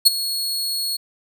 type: tone with ADSR envelope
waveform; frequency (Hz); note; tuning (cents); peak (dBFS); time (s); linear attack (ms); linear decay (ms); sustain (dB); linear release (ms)
sawtooth; 4335; C#8; -39; -3; 0.05-0.97; 19; 18; -16; 10
effects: none